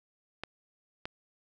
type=clicks; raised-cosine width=0.3 ms; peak=-20 dBFS; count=2; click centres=0.436 / 1.055 s; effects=none